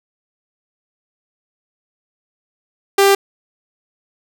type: tone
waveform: sawtooth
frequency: 395.4 Hz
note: G4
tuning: 15 cents sharp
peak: -5 dBFS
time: 2.98-3.15 s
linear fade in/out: 5 ms
effects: none